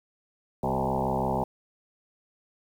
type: tone with frequency modulation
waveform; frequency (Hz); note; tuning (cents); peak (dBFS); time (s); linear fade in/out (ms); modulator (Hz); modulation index
sine; 509; C5; -48; -24; 0.63-1.44; 5; 66; 6.3
effects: 9-bit